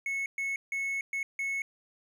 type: tone bursts at uneven times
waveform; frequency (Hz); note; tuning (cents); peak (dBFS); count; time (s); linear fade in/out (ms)
triangle; 2196; C#7; -17; -28; 5; 0.06-0.26 / 0.38-0.56 / 0.72-1.01 / 1.13-1.23 / 1.39-1.62; 2
effects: none